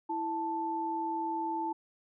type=tone pair together; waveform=sine; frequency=329.6 / 880 Hz; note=E4 / A5; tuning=0 / 0 cents; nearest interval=octave + perfect fourth; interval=1700 cents; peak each=-36 / -32 dBFS; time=0.09-1.73 s; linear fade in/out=10 ms; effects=none